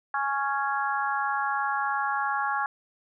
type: harmonic tone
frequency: 277.2 Hz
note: C#4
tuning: in tune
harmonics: 3 / 4 / 5 / 6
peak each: -29 / -30 / -31 / -32 dBFS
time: 0.14-2.66 s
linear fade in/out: 2 ms
effects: none